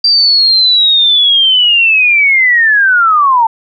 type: linear sweep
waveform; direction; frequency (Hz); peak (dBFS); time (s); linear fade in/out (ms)
sine; down; 4722 to 880; -5; 0.04-3.47; 5
effects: none